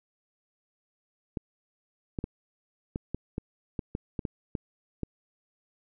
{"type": "clicks", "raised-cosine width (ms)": 3, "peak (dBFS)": -18, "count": 12, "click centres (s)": [1.372, 2.188, 2.241, 2.959, 3.146, 3.381, 3.792, 3.951, 4.192, 4.252, 4.552, 5.033], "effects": []}